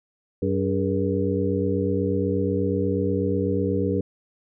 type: harmonic tone with a mistuned harmonic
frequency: 95.7 Hz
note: G2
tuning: 41 cents flat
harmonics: 1 / 2 / 3 / 4 / 5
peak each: -27 / -27 / -27 / -27 / -27 dBFS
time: 0.42-4.01 s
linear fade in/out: 5 ms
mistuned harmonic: 4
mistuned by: +120 cents
effects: none